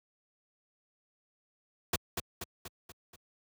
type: noise with echo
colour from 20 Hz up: pink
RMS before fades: -29 dBFS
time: 1.93-1.96 s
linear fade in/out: 5 ms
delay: 240 ms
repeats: 5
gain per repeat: -5 dB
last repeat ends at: 3.16 s
effects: high-pass 60 Hz 12 dB/octave